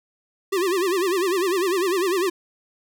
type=tone with vibrato; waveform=square; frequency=368.4 Hz; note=F#4; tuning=7 cents flat; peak=-20 dBFS; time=0.52-2.3 s; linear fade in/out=10 ms; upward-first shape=sine; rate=10 Hz; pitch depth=140 cents each way; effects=none